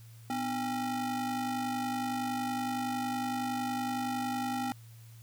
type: ring-modulated tone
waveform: square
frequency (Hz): 275.7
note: C#4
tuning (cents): -9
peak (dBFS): -29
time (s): 0.3-4.72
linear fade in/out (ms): 0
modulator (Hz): 526
effects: added 114 Hz sine -49 dBFS peak until 5.22 s + white hiss -61 dBFS RMS until 5.22 s